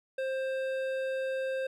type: tone with hard clipping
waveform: triangle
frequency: 528 Hz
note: C5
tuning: 16 cents sharp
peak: -32 dBFS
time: 0.18-1.67 s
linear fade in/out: 5 ms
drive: 15 dB
effects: none